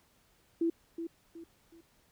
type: tone with echo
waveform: sine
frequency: 333.1 Hz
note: E4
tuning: 18 cents sharp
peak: -26 dBFS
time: 0.61-0.7 s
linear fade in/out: 5 ms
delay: 370 ms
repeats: 3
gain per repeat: -9 dB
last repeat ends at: 1.81 s
effects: pink hiss -68 dBFS RMS until 2.11 s